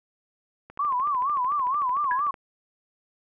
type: click train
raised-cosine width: 0.5 ms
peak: -28 dBFS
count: 23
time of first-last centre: 0.7-2.342 s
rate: 13.4 Hz
type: tone with vibrato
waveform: sine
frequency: 1084 Hz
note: C#6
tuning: 39 cents flat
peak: -22 dBFS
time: 0.79-2.31 s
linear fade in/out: 5 ms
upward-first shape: sine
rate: 4.3 Hz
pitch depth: 170 cents each way
type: tone with exponential decay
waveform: sine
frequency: 1661.2 Hz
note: G#6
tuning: in tune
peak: -23 dBFS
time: 2.11-2.27 s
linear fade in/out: 1 ms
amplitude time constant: 34 ms
effects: none